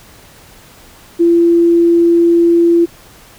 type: tone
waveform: sine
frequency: 340 Hz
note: F4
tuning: 46 cents flat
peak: -6 dBFS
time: 1.19-2.86 s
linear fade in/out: 20 ms
effects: pink hiss -41 dBFS RMS until 3.38 s